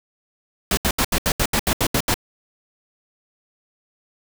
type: noise bursts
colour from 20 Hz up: pink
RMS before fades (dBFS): -19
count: 11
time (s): 0.71-2.142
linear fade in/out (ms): 2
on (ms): 62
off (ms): 75
effects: none